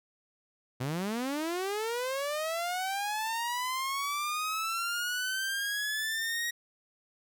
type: linear sweep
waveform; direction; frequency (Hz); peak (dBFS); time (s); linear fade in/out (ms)
sawtooth; up; 120.4 to 1897; -27; 0.8-6.51; 10
effects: none